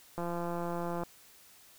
click train, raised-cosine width 1 ms, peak -23 dBFS, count 148, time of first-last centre 0.18-1.035 s, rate 172 Hz, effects white hiss -58 dBFS RMS until 1.78 s

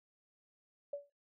sine tone with exponential decay, 572 Hz, D5, 46 cents flat, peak -34 dBFS, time 0.93-1.1 s, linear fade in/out 5 ms, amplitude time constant 35 ms, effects noise-tail reverb RT60 0.2 s tail -20 dB re dry

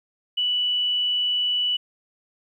sine tone, 2960 Hz, F#7, in tune, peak -20 dBFS, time 0.37-1.77 s, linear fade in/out 10 ms, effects 10-bit

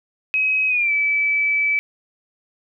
sine tone with pitch glide, 2542 to 2304 Hz, D#7 to D7, +36 to -34 cents, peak -16 dBFS, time 0.34-1.79 s, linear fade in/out 0 ms, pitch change -170 cents, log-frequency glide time 0.68-0.92 s, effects none

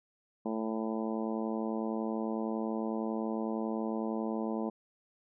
harmonic tone, 110.9 Hz, A2, 14 cents sharp, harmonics 2 / 3 / 4 / 5 / 6 / 7 / 8 / 9, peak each -34 / -38 / -40 / -42 / -44 / -45 / -46 / -47 dBFS, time 0.45-4.7 s, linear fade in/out 10 ms, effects none

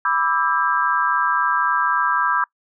sine chord, E minor seventh, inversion second, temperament equal with one note detuned, 987.8 / 1174.7 / 1318.5 / 1602.8 Hz, B5 / D6 / E6 / G6, 0 / 0 / 0 / +38 cents, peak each -22 dBFS, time 0.05-2.44 s, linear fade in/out 2 ms, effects noise-tail reverb RT60 0.1 s tail -24 dB re dry

